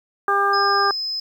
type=harmonic tone; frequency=399.7 Hz; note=G4; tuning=34 cents sharp; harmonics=1 / 2 / 3 / 4; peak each=-24 / -23 / -18 / -23 dBFS; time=0.28-0.91 s; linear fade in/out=2 ms
type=tone; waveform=sine; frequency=5100 Hz; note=D#8; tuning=42 cents sharp; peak=-23 dBFS; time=0.53-1.2 s; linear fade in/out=5 ms
effects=8-bit